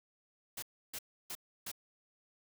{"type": "noise bursts", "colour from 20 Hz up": "white", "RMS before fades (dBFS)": -42, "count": 4, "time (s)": [0.57, 1.716], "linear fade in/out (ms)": 5, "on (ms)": 54, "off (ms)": 310, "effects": []}